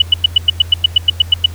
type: tone bursts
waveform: sine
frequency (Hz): 2960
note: F#7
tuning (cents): 0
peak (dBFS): -3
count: 13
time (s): 0-1.46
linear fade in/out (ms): 5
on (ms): 20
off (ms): 100
effects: added 85 Hz sine -25 dBFS peak until 1.54 s + pink hiss -38 dBFS RMS until 1.54 s